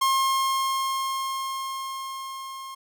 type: tone with level ramp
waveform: 45% pulse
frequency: 1070 Hz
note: C6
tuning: 38 cents sharp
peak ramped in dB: -19 to -36 dBFS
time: 0.01-2.75 s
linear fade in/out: 10 ms
effects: none